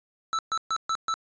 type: tone bursts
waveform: square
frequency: 1318.5 Hz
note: E6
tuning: in tune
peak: -25 dBFS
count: 5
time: 0.33-1.14 s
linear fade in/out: 0 ms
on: 58 ms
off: 130 ms
effects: resampled to 16000 Hz